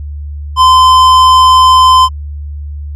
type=tone with tanh clipping; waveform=sine; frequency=1029 Hz; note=C6; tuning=29 cents flat; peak=-4 dBFS; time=0.56-2.09 s; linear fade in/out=50 ms; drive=13 dB; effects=added 73 Hz sine -19 dBFS peak until 2.95 s